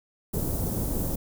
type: band-stop noise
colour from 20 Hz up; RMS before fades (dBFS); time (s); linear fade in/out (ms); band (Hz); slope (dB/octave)
pink; -28; 0.33-1.16; 10; 450 to 13000; 12
effects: none